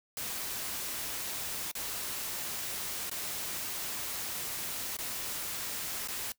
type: noise with dropouts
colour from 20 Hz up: white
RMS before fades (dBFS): -37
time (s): 0.17-6.32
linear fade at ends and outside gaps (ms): 1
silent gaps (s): 1.714-1.752 / 3.097-3.114 / 4.968-4.987 / 6.075-6.084
effects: noise-tail reverb RT60 0.1 s tail -20 dB re dry